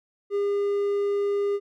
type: tone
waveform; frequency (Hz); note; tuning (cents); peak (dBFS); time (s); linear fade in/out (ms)
triangle; 404.5; G#4; -46; -20; 0.3-1.6; 50
effects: none